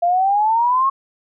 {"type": "exponential sweep", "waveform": "sine", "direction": "up", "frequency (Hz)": [682, 1098], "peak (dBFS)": -13, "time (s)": [0.02, 0.9], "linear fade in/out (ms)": 10, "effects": []}